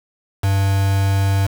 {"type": "tone with quantisation", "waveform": "triangle", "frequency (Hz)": 97.8, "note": "G2", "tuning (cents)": -4, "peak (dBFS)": -12, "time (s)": [0.43, 1.47], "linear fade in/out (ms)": 10, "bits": 4, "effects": []}